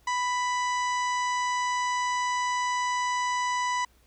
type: harmonic tone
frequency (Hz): 990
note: B5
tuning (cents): +4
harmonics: 1 / 2 / 3 / 4 / 5 / 6 / 7 / 8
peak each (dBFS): -26 / -32 / -41 / -43 / -45 / -41 / -46 / -47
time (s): 0.07-3.85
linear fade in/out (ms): 5
effects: added 60 Hz sine -62 dBFS peak until 4.06 s + pink hiss -64 dBFS RMS until 4.06 s